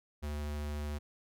square tone with vibrato, 74 Hz, D2, 14 cents sharp, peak -36 dBFS, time 0.22-0.99 s, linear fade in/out 20 ms, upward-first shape triangle, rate 13 Hz, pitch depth 9 cents each way, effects none

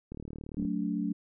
click train, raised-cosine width 3 ms, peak -28 dBFS, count 21, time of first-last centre 0.12-0.651 s, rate 37.7 Hz
sine chord, D major, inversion first, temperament equal with one note detuned, 185 / 220 / 287.6 Hz, F#3 / A3 / D4, 0 / 0 / -36 cents, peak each -33 dBFS, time 0.57-1.13 s, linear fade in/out 10 ms
effects none

